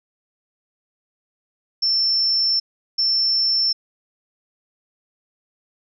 sine tone bursts at uneven times, 5370 Hz, E8, 31 cents sharp, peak -16 dBFS, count 2, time 1.82-2.6 / 2.98-3.73 s, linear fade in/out 10 ms, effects none

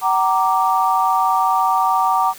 sine chord, Gb augmented, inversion none, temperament equal with one note detuned, 758.2 / 932.3 / 1174.7 Hz, Gb5 / Bb5 / D6, +42 / 0 / 0 cents, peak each -18 dBFS, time 0.01-2.34 s, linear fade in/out 50 ms, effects white hiss -39 dBFS RMS until 2.38 s

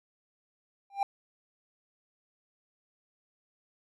triangle tone with exponential growth, 795 Hz, G5, 24 cents sharp, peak -19 dBFS, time 0.9-1.03 s, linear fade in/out 2 ms, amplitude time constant 28 ms, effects none

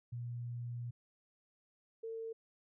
sine tone pair in turn, 120 / 451.2 Hz, B2 / A4, -49 / +44 cents, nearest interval octave + major seventh, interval 2293 cents, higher second, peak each -39 / -40 dBFS, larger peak first, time 0.12-0.91 / 2.03-2.33 s, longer first, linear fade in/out 10 ms, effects none

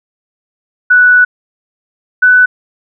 sine tone pair in turn, 1480 / 1494.6 Hz, F#6 / F#6, 0 / +17 cents, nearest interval unison, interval 17 cents, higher second, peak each -3 dBFS, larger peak neither, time 0.9-1.25 / 2.22-2.46 s, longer first, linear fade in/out 10 ms, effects none

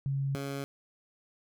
sine / 15% pulse tone pair in turn, 137.5 / 139.02 Hz, C#3 / C#3, -14 / +5 cents, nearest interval unison, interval 19 cents, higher second, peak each -28 dBFS, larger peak neither, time 0.06-0.35 / 0.35-0.64 s, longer neither, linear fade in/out 0 ms, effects none

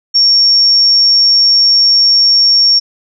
sine tone, 5510 Hz, F8, 24 cents flat, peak -5 dBFS, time 0.14-2.8 s, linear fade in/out 20 ms, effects none

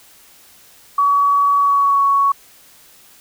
sine tone with pitch glide, 1133 to 1114.8 Hz, C#6 to C#6, +37 to +9 cents, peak -11 dBFS, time 0.98-2.32 s, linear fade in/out 5 ms, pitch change -28 cents, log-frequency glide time 1.57-2.03 s, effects white hiss -47 dBFS RMS until 3.2 s

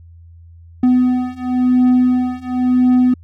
triangle beating tone pair, 250.6 / 251.55 Hz, B3 / B3, +25 / +32 cents, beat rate 0.95 Hz, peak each -13 / -12 dBFS, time 0.83-3.14 s, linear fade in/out 5 ms, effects added 84 Hz sine -38 dBFS peak until 3.23 s

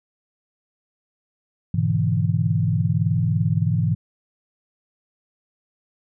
sine chord, E dominant seventh, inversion first, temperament equal, 103.83 / 123.47 / 146.83 / 164.81 Hz, G#2 / B2 / D3 / E3, 0 / 0 / 0 / 0 cents, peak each -22 / -24 / -25 / -22 dBFS, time 1.74-3.95 s, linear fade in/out 5 ms, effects none

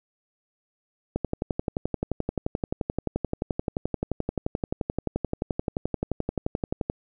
click train, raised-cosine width 2 ms, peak -12 dBFS, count 67, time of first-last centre 1.16-6.899 s, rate 11.5 Hz, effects none

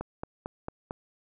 click train, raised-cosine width 1 ms, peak -20 dBFS, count 5, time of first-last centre 0.01-0.909 s, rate 4.45 Hz, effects none

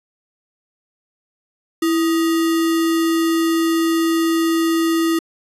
sine tone with sample-and-hold, 329.6 Hz, E4, in tune, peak -14 dBFS, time 1.82-5.19 s, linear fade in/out 5 ms, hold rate 1575 Hz, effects resampled to 32000 Hz

